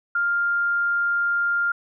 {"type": "tone", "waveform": "sine", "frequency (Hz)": 1400, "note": "F6", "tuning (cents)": 4, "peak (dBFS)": -19, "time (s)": [0.15, 1.72], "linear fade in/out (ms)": 5, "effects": []}